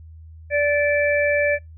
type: harmonic tone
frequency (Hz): 582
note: D5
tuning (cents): -16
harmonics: 1 / 3 / 4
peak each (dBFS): -18 / -23 / -24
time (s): 0.5-1.59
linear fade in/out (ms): 50
effects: noise-tail reverb RT60 0.2 s tail -26 dB re dry + added 80 Hz sine -39 dBFS peak until 1.77 s